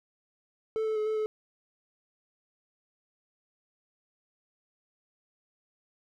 triangle tone with pitch steps, 440 / 436.6 / 427.7 / 435.3 / 430.8 Hz, A4 / A4 / A4 / A4 / A4, 0 / -13 / -49 / -19 / -37 cents, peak -25 dBFS, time 0.76-1.26 s, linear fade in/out 0 ms, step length 100 ms, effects none

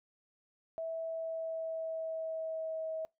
sine tone with pitch glide, 653 to 639.9 Hz, E5 to D#5, -17 to +48 cents, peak -35 dBFS, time 0.78-3.05 s, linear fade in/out 0 ms, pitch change -35 cents, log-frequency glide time 1.04-2.94 s, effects noise-tail reverb RT60 0.2 s tail -24 dB re dry

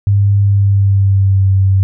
sine tone with pitch glide, 100.5 to 96.29 Hz, G2 to G2, +44 to -30 cents, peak -7 dBFS, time 0.07-1.83 s, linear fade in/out 0 ms, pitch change -74 cents, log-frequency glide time 0.44-1.5 s, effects none

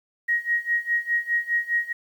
sine tone with tremolo, 1887 Hz, A#6, 21 cents sharp, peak -18 dBFS, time 0.28-1.93 s, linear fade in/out 10 ms, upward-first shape sine, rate 4.9 Hz, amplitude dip 90%, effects 9-bit

